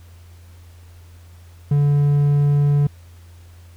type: tone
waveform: triangle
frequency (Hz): 144.3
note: D3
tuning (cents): -30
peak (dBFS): -11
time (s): 1.71-2.87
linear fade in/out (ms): 5
effects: added 86 Hz sine -41 dBFS peak until 3.76 s + pink hiss -54 dBFS RMS until 3.76 s